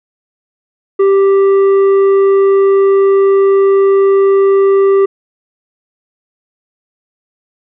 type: tone with tanh clipping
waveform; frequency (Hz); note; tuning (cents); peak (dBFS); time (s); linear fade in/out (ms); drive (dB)
sine; 392; G4; 0; -7; 0.99-5.06; 10; 7
effects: none